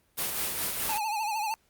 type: noise with tremolo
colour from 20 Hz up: white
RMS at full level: -29 dBFS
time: 0.17-0.99 s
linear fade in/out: 20 ms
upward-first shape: sine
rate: 4.8 Hz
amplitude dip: 40%
type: tone with vibrato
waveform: square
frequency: 860 Hz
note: A5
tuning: 40 cents flat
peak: -29 dBFS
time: 0.89-1.54 s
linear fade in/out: 0 ms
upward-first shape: triangle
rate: 13 Hz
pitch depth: 100 cents each way
effects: pink hiss -68 dBFS RMS until 1.69 s + Opus 32 kbps